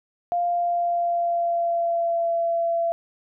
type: tone with pitch glide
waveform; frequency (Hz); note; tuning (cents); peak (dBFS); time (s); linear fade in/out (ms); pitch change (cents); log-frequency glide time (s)
sine; 698.5 to 675.1; F5 to E5; 0 to +41; -20; 0.32-2.92; 0; -59; 0.44-2.32
effects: none